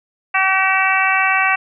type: harmonic tone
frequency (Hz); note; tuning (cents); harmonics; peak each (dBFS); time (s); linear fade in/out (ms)
381.9; G4; -45; 2 / 3 / 4 / 5 / 6 / 7; -20 / -20 / -20 / -20 / -20 / -20; 0.34-1.56; 10
effects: none